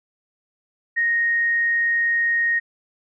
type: tone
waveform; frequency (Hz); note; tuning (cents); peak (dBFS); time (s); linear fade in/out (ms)
sine; 1864.7; A#6; 0; -17; 0.96-2.6; 20
effects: none